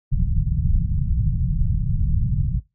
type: low-pass noise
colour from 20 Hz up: pink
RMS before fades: -20 dBFS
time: 0.11-2.6 s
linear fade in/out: 20 ms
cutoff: 170 Hz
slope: 48 dB/octave
effects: noise-tail reverb RT60 0.2 s tail -19 dB re dry